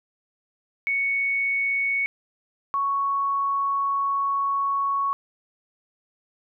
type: tone pair in turn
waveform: sine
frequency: 2221 / 1110.5 Hz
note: C#7 / C#6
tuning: +3 / +3 cents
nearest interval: octave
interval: 1200 cents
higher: first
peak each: -21 dBFS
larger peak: neither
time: 0.87-2.06 / 2.74-5.13 s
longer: second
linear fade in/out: 0 ms
effects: none